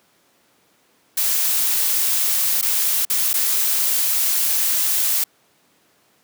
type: noise with dropouts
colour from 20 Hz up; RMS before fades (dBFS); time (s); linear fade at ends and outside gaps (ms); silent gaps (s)
blue; -19; 1.17-5.24; 5; 2.614-2.625 / 3.052-3.099 / 3.332-3.339
effects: pink hiss -59 dBFS RMS until 6.23 s + high-pass 200 Hz 12 dB/octave